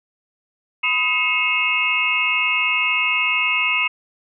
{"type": "tone cluster", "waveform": "sine", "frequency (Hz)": [1003, 1259, 2170, 2583, 2794], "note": ["B5", "D#6", "C#7", "E7", "F7"], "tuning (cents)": [26, 20, -37, -36, 0], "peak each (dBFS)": [-28, -29, -21, -20, -24], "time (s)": [0.83, 3.88], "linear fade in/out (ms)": 10, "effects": []}